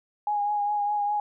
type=tone with vibrato; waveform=sine; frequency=826 Hz; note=G#5; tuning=10 cents flat; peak=-23 dBFS; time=0.27-1.2 s; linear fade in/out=2 ms; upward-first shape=triangle; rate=4.9 Hz; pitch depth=28 cents each way; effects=none